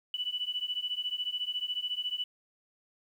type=beating tone pair; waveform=sine; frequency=2960 / 2974 Hz; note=F#7 / F#7; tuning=0 / +8 cents; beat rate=14 Hz; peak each=-35 / -34 dBFS; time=0.14-2.24 s; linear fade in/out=2 ms; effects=10-bit